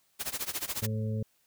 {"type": "noise with tremolo", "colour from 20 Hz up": "white", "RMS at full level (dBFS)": -32, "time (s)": [0.19, 0.87], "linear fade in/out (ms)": 20, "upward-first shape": "sine", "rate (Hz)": 14, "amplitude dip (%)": 90}
{"type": "harmonic tone", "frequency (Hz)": 108.9, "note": "A2", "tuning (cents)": -17, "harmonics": [1, 2, 4, 5], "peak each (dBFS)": [-30, -36, -42, -44], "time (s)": [0.82, 1.23], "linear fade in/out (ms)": 5}
{"effects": ["white hiss -70 dBFS RMS until 1.46 s"]}